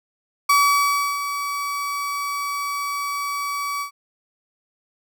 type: tone with ADSR envelope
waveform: 35% pulse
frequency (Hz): 1141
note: C#6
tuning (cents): +50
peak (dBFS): -11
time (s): 0.49-3.91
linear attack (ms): 8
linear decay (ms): 680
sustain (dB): -11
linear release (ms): 100
effects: none